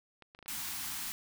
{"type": "clicks", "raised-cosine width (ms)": 0.3, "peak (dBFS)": -36, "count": 6, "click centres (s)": [0.223, 0.349, 0.39, 0.427, 0.46, 0.562]}
{"type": "band-stop noise", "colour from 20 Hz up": "white", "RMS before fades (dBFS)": -39, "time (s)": [0.48, 1.12], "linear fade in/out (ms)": 0, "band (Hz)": [320, 740], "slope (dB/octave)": 48}
{"effects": []}